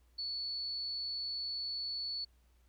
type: tone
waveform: sine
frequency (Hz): 4435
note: C#8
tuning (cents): 0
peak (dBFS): -36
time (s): 0.18-2.25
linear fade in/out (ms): 10
effects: added 60 Hz sine -64 dBFS peak until 2.68 s + pink hiss -75 dBFS RMS until 2.68 s